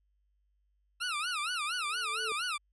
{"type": "tone with vibrato", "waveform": "20% pulse", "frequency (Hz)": 1318.5, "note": "E6", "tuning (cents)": 0, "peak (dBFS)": -27, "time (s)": [1, 2.58], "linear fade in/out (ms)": 20, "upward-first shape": "sine", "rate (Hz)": 4.3, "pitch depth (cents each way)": 210}
{"type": "tone with exponential growth", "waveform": "sine", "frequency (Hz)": 440, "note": "A4", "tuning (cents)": 0, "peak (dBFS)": -36, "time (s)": [1.67, 2.32], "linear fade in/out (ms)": 0, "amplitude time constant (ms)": 140}
{"effects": ["added 50 Hz sine -70 dBFS peak until 2.72 s", "resampled to 24000 Hz"]}